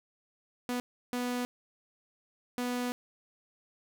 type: tone bursts at uneven times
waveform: sawtooth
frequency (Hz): 246.2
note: B3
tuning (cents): -5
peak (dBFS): -27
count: 3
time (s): 0.69-0.8 / 1.13-1.45 / 2.58-2.92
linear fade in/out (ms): 0
effects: none